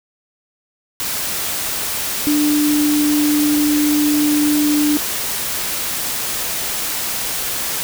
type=tone in noise; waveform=sine; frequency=296.6 Hz; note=D4; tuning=17 cents sharp; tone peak=-13 dBFS; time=2.27-4.97 s; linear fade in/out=0 ms; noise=white; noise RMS=-22 dBFS; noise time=1-7.83 s; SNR=+6 dB; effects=none